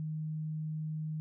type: tone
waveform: sine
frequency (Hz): 155.56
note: D#3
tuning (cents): 0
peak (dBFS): -34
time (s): 0-1.2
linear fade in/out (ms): 0
effects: none